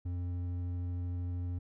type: tone with hard clipping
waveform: sine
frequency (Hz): 88.7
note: F2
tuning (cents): +27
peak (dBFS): -35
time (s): 0.05-1.59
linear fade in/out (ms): 10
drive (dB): 6
effects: none